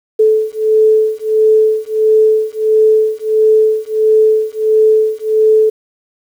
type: beating tone pair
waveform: sine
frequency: 434.3 / 435.8 Hz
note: A4 / A4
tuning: -23 / -17 cents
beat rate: 1.5 Hz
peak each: -11 dBFS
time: 0.19-5.7 s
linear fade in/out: 10 ms
effects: 7-bit